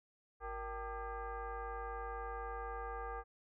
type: tone with frequency modulation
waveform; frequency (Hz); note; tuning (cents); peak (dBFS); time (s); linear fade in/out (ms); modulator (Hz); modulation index
sine; 364; F#4; -28; -40; 0.4-3.24; 50; 416; 2.6
effects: none